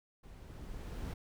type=noise with level ramp; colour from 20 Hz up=brown; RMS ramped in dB=-53 to -39 dBFS; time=0.23-1.14 s; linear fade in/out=10 ms; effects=none